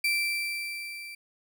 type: tone with level ramp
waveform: 35% pulse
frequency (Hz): 2342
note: D7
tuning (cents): -5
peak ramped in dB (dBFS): -21 to -38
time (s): 0.04-1.15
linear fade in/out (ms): 5
effects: none